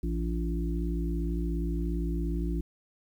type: harmonic tone with a mistuned harmonic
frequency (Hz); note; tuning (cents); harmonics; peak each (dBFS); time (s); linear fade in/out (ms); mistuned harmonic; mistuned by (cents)
57.2; A#1; -32; 1 / 3 / 5 / 6; -29 / -34 / -37 / -38; 0.03-2.61; 5; 3; -19
effects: 10-bit